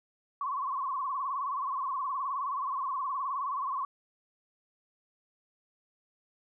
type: tone with vibrato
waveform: sine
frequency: 1080 Hz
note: C#6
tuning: 45 cents flat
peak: -30 dBFS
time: 0.41-3.85 s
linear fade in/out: 2 ms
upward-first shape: sine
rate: 19 Hz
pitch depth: 110 cents each way
effects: none